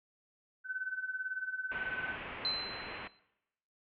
sine tone with tremolo, 1518 Hz, F#6, 44 cents sharp, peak -32 dBFS, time 0.64-2.17 s, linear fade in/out 50 ms, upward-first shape sine, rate 18 Hz, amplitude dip 80%
white low-pass noise, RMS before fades -44 dBFS, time 1.71-3.08 s, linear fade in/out 10 ms, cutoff 2800 Hz, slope 48 dB/octave
sine tone with exponential decay, 4073 Hz, C8, 47 cents flat, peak -29 dBFS, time 2.45-3.19 s, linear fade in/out 1 ms, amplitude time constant 160 ms
effects noise-tail reverb RT60 0.9 s tail -20 dB re dry

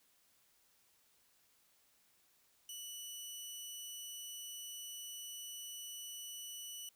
15% pulse tone, 2960 Hz, F#7, in tune, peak -38 dBFS, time 2.69-6.89 s, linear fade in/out 2 ms, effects white hiss -72 dBFS RMS until 6.95 s

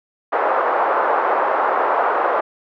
white band-pass noise, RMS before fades -18 dBFS, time 0.32-2.41 s, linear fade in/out 10 ms, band 450 to 1200 Hz, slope 24 dB/octave, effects none

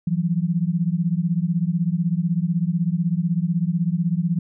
sine beating tone pair, 164.81 / 180.81 Hz, E3 / F#3, 0 / -40 cents, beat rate 16 Hz, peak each -21 / -22 dBFS, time 0.07-4.39 s, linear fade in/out 5 ms, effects none

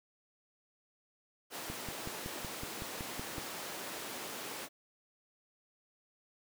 pink high-pass noise, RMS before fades -43 dBFS, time 1.5-4.69 s, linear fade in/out 50 ms, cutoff 280 Hz, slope 12 dB/octave
click train, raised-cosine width 3 ms, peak -28 dBFS, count 10, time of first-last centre 1.7-3.382 s, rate 5.35 Hz
effects none

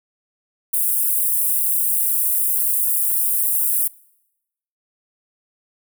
white high-pass noise, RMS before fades -19 dBFS, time 0.73-3.88 s, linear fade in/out 10 ms, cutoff 9000 Hz, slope 48 dB/octave, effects noise-tail reverb RT60 0.9 s tail -24 dB re dry

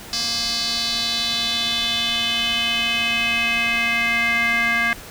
square tone with band-pass filter sweep, 233.1 Hz, A#3, in tune, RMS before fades -21 dBFS, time 0.13-4.93 s, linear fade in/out 0 ms, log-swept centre 4900 to 1900 Hz, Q 4.3, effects pink hiss -38 dBFS RMS until 5.1 s

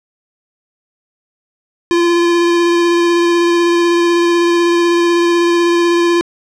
square tone with vibrato, 343.8 Hz, F4, 27 cents flat, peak -10 dBFS, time 1.91-6.21 s, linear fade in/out 0 ms, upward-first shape square, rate 16 Hz, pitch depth 10 cents each way, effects low-pass 6000 Hz 12 dB/octave

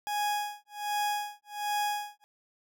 40% pulse tone with tremolo, 830 Hz, G#5, 1 cent flat, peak -26 dBFS, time 0.07-2.24 s, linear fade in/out 0 ms, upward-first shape sine, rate 1.3 Hz, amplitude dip 100%, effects none

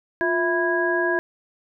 harmonic tone with a mistuned harmonic, 329.6 Hz, E4, in tune, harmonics 1 / 2 / 3 / 5, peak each -23 / -26 / -29 / -23 dBFS, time 0.21-1.19 s, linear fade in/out 0 ms, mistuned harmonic 1, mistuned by +110 cents, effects none

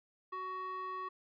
square tone with band-pass filter, 373.2 Hz, F#4, 15 cents sharp, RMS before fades -41 dBFS, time 0.32-1.09 s, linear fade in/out 10 ms, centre 1200 Hz, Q 3.3, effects resampled to 11025 Hz

